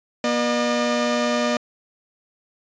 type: tone pair together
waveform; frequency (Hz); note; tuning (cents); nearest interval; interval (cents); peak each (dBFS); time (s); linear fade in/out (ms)
sawtooth; 240.1 / 605; B3 / D#5; -49 / -49; octave + major third; 1600; -18 / -18; 0.24-1.57; 2
effects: resampled to 16000 Hz